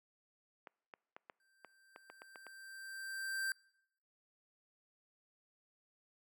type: clicks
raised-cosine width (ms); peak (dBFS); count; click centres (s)
0.5; -34; 10; 0.672 / 0.938 / 1.165 / 1.298 / 1.647 / 1.961 / 2.1 / 2.219 / 2.358 / 2.467
type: tone with exponential growth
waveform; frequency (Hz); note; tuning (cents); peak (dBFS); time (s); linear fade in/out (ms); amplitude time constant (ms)
square; 1568; G6; 0; -35; 1.4-3.52; 1; 460
effects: noise-tail reverb RT60 0.8 s tail -26 dB re dry + high-pass 400 Hz 12 dB/octave